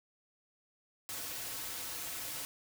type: noise with comb filter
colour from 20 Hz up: white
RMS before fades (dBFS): -41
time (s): 1.09-2.45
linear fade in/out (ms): 0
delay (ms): 5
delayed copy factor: -0.6
effects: none